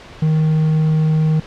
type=tone; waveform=triangle; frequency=156.5 Hz; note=D#3; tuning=10 cents sharp; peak=-10 dBFS; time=0.22-1.4 s; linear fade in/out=5 ms; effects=pink hiss -38 dBFS RMS until 1.46 s + low-pass 4000 Hz 12 dB/octave